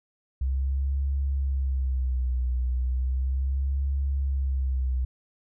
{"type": "tone with vibrato", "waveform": "sine", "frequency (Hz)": 65.41, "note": "C2", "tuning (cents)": 0, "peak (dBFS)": -23, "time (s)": [0.41, 5.05], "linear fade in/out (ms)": 5, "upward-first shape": "sine", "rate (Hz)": 0.35, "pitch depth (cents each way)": 88, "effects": []}